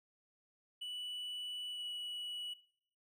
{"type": "tone with pitch glide", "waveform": "triangle", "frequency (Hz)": [2960, 2938], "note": ["F#7", "F#7"], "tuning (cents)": [0, -13], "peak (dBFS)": -39, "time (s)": [0.81, 2.54], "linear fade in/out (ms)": 10, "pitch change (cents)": -13, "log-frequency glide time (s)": [1.7, 1.84], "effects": ["noise-tail reverb RT60 0.6 s tail -17 dB re dry"]}